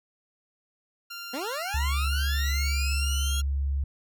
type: tone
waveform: 15% pulse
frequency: 1390 Hz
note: F6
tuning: 9 cents flat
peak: -30 dBFS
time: 1.1-3.42 s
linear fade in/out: 10 ms
type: linear sweep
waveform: 20% pulse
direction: up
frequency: 233.1 to 3341 Hz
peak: -26 dBFS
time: 1.33-3.41 s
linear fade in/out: 10 ms
type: tone with pitch glide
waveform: sine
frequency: 70 to 69.32 Hz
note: C#2 to C#2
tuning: +18 to +1 cents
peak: -24 dBFS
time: 1.74-3.84 s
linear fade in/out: 5 ms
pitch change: -17 cents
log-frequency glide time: 1.92-3.08 s
effects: none